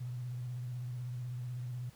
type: tone with vibrato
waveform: sine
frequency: 123.5 Hz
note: B2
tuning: in tune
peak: -37 dBFS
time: 0-1.9 s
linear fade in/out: 10 ms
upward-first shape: sine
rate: 16 Hz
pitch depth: 47 cents each way
effects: pink hiss -62 dBFS RMS until 1.95 s